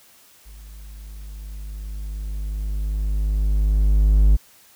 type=tone with level ramp; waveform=triangle; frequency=51.3 Hz; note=G#1; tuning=21 cents flat; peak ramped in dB=-37 to -8 dBFS; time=0.45-4.37 s; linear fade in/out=20 ms; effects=white hiss -52 dBFS RMS until 4.75 s